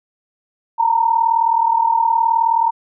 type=tone pair together; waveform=sine; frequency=907.9 / 947 Hz; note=A#5 / A#5; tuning=-46 / +27 cents; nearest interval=minor second; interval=73 cents; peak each=-14 / -17 dBFS; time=0.78-2.71 s; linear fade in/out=20 ms; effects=none